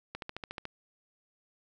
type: click train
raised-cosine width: 0.3 ms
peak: -22 dBFS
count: 8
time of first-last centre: 0.15-0.654 s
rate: 13.9 Hz
effects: none